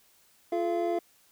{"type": "tone cluster", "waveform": "triangle", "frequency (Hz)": [347, 429.9, 684], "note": ["F4", "A4", "F5"], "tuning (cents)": [-11, -40, -36], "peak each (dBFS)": [-27, -32, -28], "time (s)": [0.52, 0.99], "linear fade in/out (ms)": 5, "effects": ["white hiss -63 dBFS RMS until 1.31 s"]}